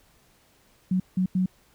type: tone bursts at uneven times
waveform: sine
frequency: 185 Hz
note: F#3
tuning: in tune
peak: -20 dBFS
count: 3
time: 0.91-1 / 1.17-1.26 / 1.35-1.46 s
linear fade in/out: 5 ms
effects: pink hiss -61 dBFS RMS until 1.74 s